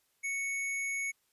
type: tone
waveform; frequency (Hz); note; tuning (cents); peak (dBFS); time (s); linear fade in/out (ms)
square; 2217; C#7; 0; -33; 0.23-1.12; 20
effects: white hiss -74 dBFS RMS until 1.32 s + resampled to 32000 Hz